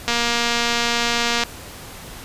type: click train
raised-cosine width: 0.2 ms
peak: -3 dBFS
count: 321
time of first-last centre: 0.08-1.436 s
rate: 236 Hz
effects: pink hiss -37 dBFS RMS until 2.24 s + resampled to 32000 Hz